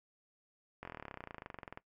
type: slowing click train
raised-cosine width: 0.5 ms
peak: -29 dBFS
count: 29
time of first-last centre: 0.83-1.774 s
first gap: 22 ms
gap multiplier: 1.03
effects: noise-tail reverb RT60 0.1 s tail -18 dB re dry